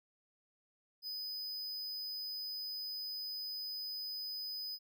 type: tone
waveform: square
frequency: 5000 Hz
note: D#8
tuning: 8 cents sharp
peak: -40 dBFS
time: 1.02-4.79 s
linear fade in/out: 50 ms
effects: none